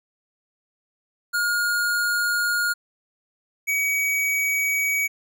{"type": "tone pair in turn", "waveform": "square", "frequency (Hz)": [1427, 2265], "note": ["F6", "C#7"], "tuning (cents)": [37, 37], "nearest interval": "minor sixth", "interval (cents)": 800, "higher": "second", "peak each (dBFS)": -21, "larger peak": "neither", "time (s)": [[1.33, 2.74], [3.67, 5.08]], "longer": "neither", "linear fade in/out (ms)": 20, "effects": []}